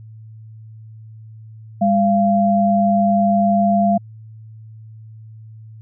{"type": "tone pair together", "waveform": "sine", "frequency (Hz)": [202, 688.3], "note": ["G#3", "F5"], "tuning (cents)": [-48, -25], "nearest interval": "octave + major sixth", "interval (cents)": 2123, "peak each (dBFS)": -15, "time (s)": [1.81, 3.98], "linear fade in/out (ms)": 10, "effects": ["added 110 Hz sine -36 dBFS peak until 5.81 s"]}